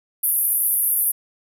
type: band-pass noise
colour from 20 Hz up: white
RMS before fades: -20 dBFS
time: 0.23-1.12 s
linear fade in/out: 10 ms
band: 10000 to 14000 Hz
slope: 96 dB/octave
effects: none